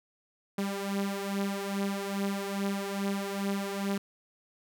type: beating tone pair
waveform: sawtooth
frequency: 197.5 / 199.9 Hz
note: G3 / G3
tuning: +13 / +34 cents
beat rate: 2.4 Hz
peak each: -28 / -31 dBFS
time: 0.58-3.98 s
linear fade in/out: 5 ms
effects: none